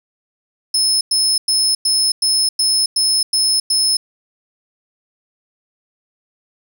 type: tone bursts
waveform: 30% pulse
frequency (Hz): 5210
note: E8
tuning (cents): -21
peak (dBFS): -9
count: 9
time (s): 0.74-3.97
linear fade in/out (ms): 5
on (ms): 270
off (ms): 100
effects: none